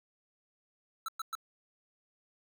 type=tone bursts; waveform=square; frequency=1322 Hz; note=E6; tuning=5 cents sharp; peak=-35 dBFS; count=3; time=1.06-1.352 s; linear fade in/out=2 ms; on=24 ms; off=110 ms; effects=none